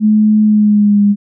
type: tone with pitch glide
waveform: sine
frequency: 213.7 to 203.8 Hz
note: G#3 to G#3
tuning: +50 to -32 cents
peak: -6 dBFS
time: 0-1.16 s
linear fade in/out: 50 ms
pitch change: -82 cents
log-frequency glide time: 0.43-1.02 s
effects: none